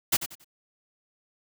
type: noise with echo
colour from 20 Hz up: white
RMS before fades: -22 dBFS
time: 0.12-0.17 s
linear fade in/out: 10 ms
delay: 92 ms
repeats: 3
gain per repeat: -11 dB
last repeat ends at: 0.446 s
effects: none